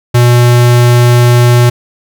square tone, 121.3 Hz, B2, 31 cents flat, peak -4 dBFS, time 0.14-1.7 s, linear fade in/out 10 ms, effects none

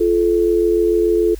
sine tone pair together, 345.9 / 432.9 Hz, F4 / A4, -17 / -28 cents, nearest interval major third, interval 389 cents, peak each -15 dBFS, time 0-1.35 s, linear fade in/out 10 ms, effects added 50 Hz sine -30 dBFS peak until 1.39 s + white hiss -45 dBFS RMS until 1.39 s

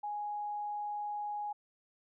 sine tone, 830.6 Hz, G#5, in tune, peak -35 dBFS, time 0.03-1.53 s, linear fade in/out 10 ms, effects none

